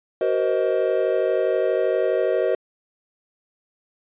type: chord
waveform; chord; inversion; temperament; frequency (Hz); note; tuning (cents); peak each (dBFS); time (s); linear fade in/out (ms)
triangle; C half-diminished seventh; second; just; 376.7 / 470.9 / 523.3 / 627.9; Gb4 / Bb4 / C5 / Eb5; +31 / +18 / 0 / +16; -22; 0.21-2.55; 2
effects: resampled to 8000 Hz